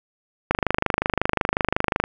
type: click train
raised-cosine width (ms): 0.5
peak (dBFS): -3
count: 40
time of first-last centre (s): 0.51-2.039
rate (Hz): 25.5
effects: none